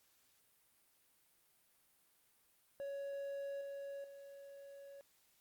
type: tone with level steps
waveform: triangle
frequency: 558 Hz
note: C#5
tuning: 11 cents sharp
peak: -39 / -42 / -50 dBFS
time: 2.8-5.01 s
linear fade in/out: 0 ms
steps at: 3.61 / 4.04 s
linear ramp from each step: 2 ms
effects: white hiss -73 dBFS RMS until 5.4 s + Opus 48 kbps